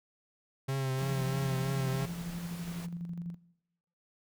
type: tone with vibrato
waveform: 45% pulse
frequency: 133.4 Hz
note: C3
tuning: 34 cents sharp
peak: -30 dBFS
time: 0.68-2.06 s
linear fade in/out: 10 ms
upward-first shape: triangle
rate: 3.1 Hz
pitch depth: 38 cents each way
type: noise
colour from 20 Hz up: pink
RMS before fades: -47 dBFS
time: 0.97-2.87 s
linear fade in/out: 20 ms
type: tone with tremolo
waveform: sine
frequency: 171.8 Hz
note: F3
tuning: 28 cents flat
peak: -35 dBFS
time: 1.01-3.35 s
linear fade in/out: 10 ms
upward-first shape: square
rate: 12 Hz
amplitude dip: 50%
effects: noise-tail reverb RT60 0.9 s tail -20 dB re dry